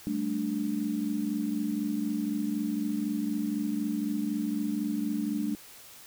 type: chord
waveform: sine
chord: G suspended second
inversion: none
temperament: equal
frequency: 196 / 220 / 293.7 Hz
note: G3 / A3 / D4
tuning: 0 / 0 / 0 cents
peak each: -35 / -31 / -31 dBFS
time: 0.07-5.55 s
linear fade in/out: 0 ms
effects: white hiss -50 dBFS RMS until 6.06 s